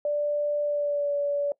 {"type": "tone with pitch glide", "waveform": "sine", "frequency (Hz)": [587.3, 573.9], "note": ["D5", "D5"], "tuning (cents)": [0, -40], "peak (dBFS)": -23, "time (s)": [0.05, 1.52], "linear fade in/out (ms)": 2, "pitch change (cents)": -40, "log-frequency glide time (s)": [0.63, 1.14], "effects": ["noise-tail reverb RT60 0.1 s tail -20 dB re dry"]}